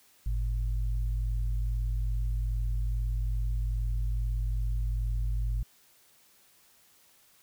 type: tone pair together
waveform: sine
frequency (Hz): 50.79 / 113.2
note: G#1 / A2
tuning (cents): -38 / +50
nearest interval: octave + major second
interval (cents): 1388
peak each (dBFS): -27 / -36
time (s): 0.26-5.63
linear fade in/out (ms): 5
effects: white hiss -62 dBFS RMS until 7.42 s